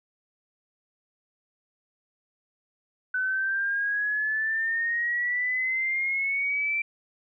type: exponential sweep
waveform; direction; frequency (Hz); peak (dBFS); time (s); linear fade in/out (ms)
sine; up; 1502 to 2349; -24; 3.14-6.82; 5
effects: none